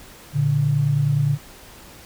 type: tone pair together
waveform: sine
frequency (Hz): 115.7 / 145.4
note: A#2 / D3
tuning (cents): -13 / -17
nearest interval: major third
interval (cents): 396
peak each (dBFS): -23 / -17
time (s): 0.33-1.38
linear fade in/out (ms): 50
effects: pink hiss -44 dBFS RMS until 2.05 s